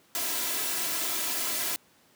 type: noise with comb filter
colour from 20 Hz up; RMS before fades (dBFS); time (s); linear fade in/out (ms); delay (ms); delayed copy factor
white; -30; 0.15-1.76; 0; 3; +0.65
effects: pink hiss -61 dBFS RMS until 2.15 s + high-pass 150 Hz 12 dB/octave